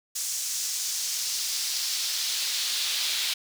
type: noise with high-pass filter sweep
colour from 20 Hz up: brown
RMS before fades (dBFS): -29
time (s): 0.15-3.34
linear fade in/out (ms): 10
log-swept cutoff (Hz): 6600 to 3600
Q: 1.8
effects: none